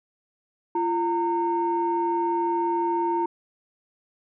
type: tone pair together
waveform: sine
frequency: 343 / 917.1 Hz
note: F4 / A#5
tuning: -31 / -29 cents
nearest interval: octave + perfect fourth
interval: 1702 cents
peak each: -24 / -23 dBFS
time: 0.75-3.26 s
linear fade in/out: 5 ms
effects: tanh soft clip ceiling -15 dBFS